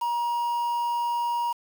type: tone with quantisation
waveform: triangle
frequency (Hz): 950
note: A#5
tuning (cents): +33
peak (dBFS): -22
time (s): 0.01-1.53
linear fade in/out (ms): 10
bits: 7
effects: none